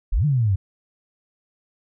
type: exponential two-way sweep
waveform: sine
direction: up then down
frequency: 30.87 to 155.7 to 90.4 Hz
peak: -16 dBFS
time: 0.12-0.56 s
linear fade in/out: 10 ms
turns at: 0.25 s
effects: none